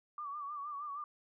sine tone with vibrato, 1161 Hz, D6, 20 cents flat, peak -39 dBFS, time 0.18-1.04 s, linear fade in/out 2 ms, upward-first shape sine, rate 6.4 Hz, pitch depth 72 cents each way, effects none

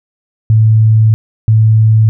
sine tone pair in turn, 110 / 110 Hz, A2 / A2, 0 / 0 cents, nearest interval unison, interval 0 cents, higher neither, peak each -4 dBFS, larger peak neither, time 0.5-1.14 / 1.48-2.09 s, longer first, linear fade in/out 0 ms, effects none

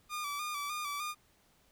sawtooth tone with vibrato, 1184 Hz, D6, 14 cents sharp, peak -32 dBFS, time 0.09-1.15 s, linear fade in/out 50 ms, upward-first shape square, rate 3.3 Hz, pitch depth 44 cents each way, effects pink hiss -68 dBFS RMS until 1.71 s

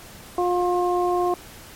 harmonic tone, 355.8 Hz, F4, 32 cents sharp, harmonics 1 / 2 / 3, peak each -21 / -23 / -27 dBFS, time 0.38-1.34 s, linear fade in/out 2 ms, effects pink hiss -43 dBFS RMS until 1.75 s + MP3 64 kbps

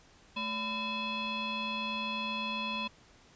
sine tone with frequency modulation, 1800 Hz, A6, 39 cents sharp, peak -32 dBFS, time 0.36-2.88 s, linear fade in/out 10 ms, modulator 791 Hz, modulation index 2.3, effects pink hiss -60 dBFS RMS until 3.35 s + resampled to 16000 Hz

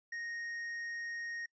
sine tone with tanh clipping, 1864 Hz, A#6, 1 cent flat, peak -40 dBFS, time 0.12-1.46 s, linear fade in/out 5 ms, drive 6 dB, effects noise-tail reverb RT60 0.1 s tail -24 dB re dry + resampled to 16000 Hz

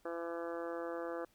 harmonic tone, 168.8 Hz, E3, 41 cents sharp, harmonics 2 / 3 / 4 / 5 / 6 / 7 / 8 / 9 / 10, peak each -43 / -41 / -47 / -52 / -54 / -49 / -54 / -53 / -56 dBFS, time 0.05-1.25 s, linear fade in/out 5 ms, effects pink hiss -71 dBFS RMS until 1.34 s

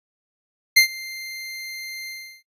25% pulse tone with ADSR envelope, 2093 Hz, C7, in tune, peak -5 dBFS, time 0.76-2.43 s, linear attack 12 ms, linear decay 100 ms, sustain -23 dB, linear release 350 ms, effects noise-tail reverb RT60 0.1 s tail -22 dB re dry + resampled to 32000 Hz

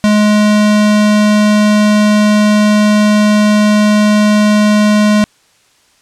square tone, 210.2 Hz, G#3, 21 cents sharp, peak -7 dBFS, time 0.04-5.24 s, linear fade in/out 0 ms, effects white hiss -51 dBFS RMS until 6.01 s + low-pass 8000 Hz 12 dB/octave

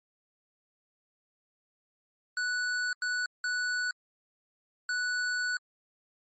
square tone bursts at uneven times, 1480 Hz, F#6, in tune, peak -29 dBFS, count 4, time 2.37-2.93 / 3.02-3.26 / 3.44-3.91 / 4.89-5.57 s, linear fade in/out 2 ms, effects MP3 32 kbps

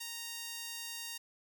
sawtooth tone with high-pass filter, 930 Hz, A#5, 4 cents flat, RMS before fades -43 dBFS, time 0-1.18 s, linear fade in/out 10 ms, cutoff 3400 Hz, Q 0.66, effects none

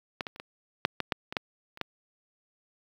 clicks, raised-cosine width 0.3 ms, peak -14 / -19 / -30 / -23 / -6 / -12 / -9 / -20 / -10 / -29 / -13 dBFS, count 11, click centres 0.208 / 0.268 / 0.361 / 0.399 / 0.851 / 1.003 / 1.122 / 1.325 / 1.368 / 1.774 / 1.813 s, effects high-pass 100 Hz 12 dB/octave + 8-bit

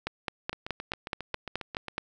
two click trains, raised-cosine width 0.3 ms, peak -20 / -14 dBFS, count 11 / 10, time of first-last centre 0.53-1.883 / 0.07-1.981 s, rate 7.39 / 4.71 Hz, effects none

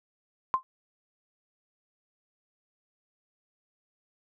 sine tone with exponential decay, 1046.5 Hz, C6, in tune, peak -17 dBFS, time 0.54-0.63 s, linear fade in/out 0 ms, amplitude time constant 18 ms, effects none

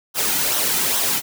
white noise with flanger, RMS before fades -20 dBFS, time 0.14-1.22 s, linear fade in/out 50 ms, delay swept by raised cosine 0.42 to 1.82 ms, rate 2.4 Hz, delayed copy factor -0.5, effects none

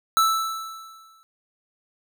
square tone with exponential decay, 1318.5 Hz, E6, in tune, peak -15 dBFS, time 0.17-1.23 s, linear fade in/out 0 ms, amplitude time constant 230 ms, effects none

